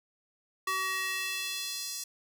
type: tone with high-pass filter sweep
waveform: square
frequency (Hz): 378.5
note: F#4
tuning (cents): +39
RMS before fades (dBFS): -34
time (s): 0.67-2.04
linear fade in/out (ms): 5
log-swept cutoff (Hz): 1200 to 5800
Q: 1.6
effects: none